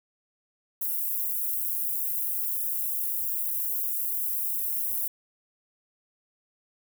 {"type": "high-pass noise", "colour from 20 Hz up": "white", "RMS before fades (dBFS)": -29, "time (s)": [0.81, 5.08], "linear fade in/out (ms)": 5, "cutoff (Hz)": 12000, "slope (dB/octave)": 24, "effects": []}